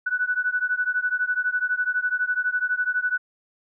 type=beating tone pair; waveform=sine; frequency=1480 / 1492 Hz; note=F#6 / F#6; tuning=0 / +14 cents; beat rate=12 Hz; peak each=-24 / -25 dBFS; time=0.06-3.18 s; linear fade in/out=10 ms; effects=none